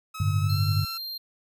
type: tone with pitch glide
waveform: sawtooth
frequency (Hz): 1282 to 1345.7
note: E6 to E6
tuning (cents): -49 to +35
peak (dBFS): -32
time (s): 0.14-0.98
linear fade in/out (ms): 10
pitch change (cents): +84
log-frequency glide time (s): 0.4-0.6
type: chord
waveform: sine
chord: G suspended second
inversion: none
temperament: equal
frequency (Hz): 98 / 110 / 146.83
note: G2 / A2 / D3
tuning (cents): 0 / 0 / 0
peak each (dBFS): -23 / -29 / -27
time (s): 0.2-0.85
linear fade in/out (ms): 5
type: tone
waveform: square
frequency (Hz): 4186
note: C8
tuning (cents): 0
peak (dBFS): -33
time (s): 0.49-1.18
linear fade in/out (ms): 10
effects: none